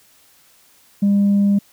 sine tone, 201.1 Hz, G3, 44 cents sharp, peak -10 dBFS, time 1.02-1.59 s, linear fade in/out 10 ms, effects tanh soft clip ceiling -10 dBFS + white hiss -53 dBFS RMS until 1.72 s

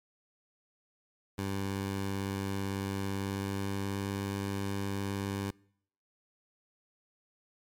15% pulse tone with pitch glide, 98 to 99.14 Hz, G2 to G2, 0 to +20 cents, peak -26 dBFS, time 1.38-5.51 s, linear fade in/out 5 ms, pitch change +20 cents, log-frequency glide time 3.04-4.05 s, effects noise-tail reverb RT60 0.7 s tail -26 dB re dry + MP3 96 kbps

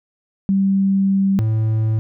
sine / triangle tone pair in turn, 194.7 / 110.06 Hz, G3 / A2, -12 / +1 cents, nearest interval minor seventh, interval 987 cents, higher first, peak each -13 dBFS, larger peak neither, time 0.49-1.39 / 1.39-1.99 s, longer first, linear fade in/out 0 ms, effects none

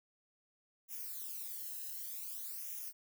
violet noise with flanger, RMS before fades -44 dBFS, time 0.88-2.93 s, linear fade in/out 50 ms, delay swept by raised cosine 0.23 to 0.88 ms, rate 0.54 Hz, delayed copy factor -0.95, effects none

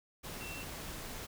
sine tone in noise, 2702 Hz, E7, 42 cents sharp, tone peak -45 dBFS, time 0.4-0.64 s, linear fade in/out 20 ms, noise pink, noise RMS -44 dBFS, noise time 0.23-1.27 s, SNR -4 dB, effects none

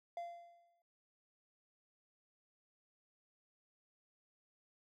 triangle tone with exponential decay, 689 Hz, F5, 24 cents flat, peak -37 dBFS, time 0.17-0.82 s, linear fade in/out 2 ms, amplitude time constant 140 ms, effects none

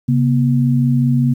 sine tone pair together, 135.31 / 240.5 Hz, C#3 / B3, -41 / -46 cents, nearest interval minor seventh, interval 995 cents, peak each -13 / -15 dBFS, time 0.08-1.34 s, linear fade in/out 10 ms, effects 8-bit

